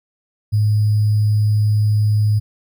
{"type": "tone with sample-and-hold", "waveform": "sine", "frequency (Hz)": 105.7, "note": "G#2", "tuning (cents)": 31, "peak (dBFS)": -12, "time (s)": [0.52, 2.4], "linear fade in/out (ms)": 20, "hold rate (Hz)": 4900, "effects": []}